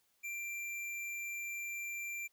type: tone with hard clipping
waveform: sine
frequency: 2362 Hz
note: D7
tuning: 9 cents sharp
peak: -40 dBFS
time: 0.23-2.28 s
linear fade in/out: 20 ms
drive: 17 dB
effects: white hiss -75 dBFS RMS until 2.32 s